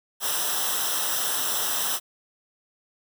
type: noise with comb filter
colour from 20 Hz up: white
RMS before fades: -26 dBFS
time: 0.2-2 s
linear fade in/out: 50 ms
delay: 0.44 ms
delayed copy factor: -0.8
effects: none